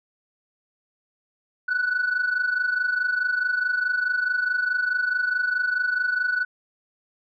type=tone pair together; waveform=sine; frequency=1464.3 / 1489 Hz; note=F#6 / F#6; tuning=-18 / +11 cents; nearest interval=unison; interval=29 cents; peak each=-25 / -21 dBFS; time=1.68-6.45 s; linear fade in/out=10 ms; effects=tanh soft clip ceiling -17 dBFS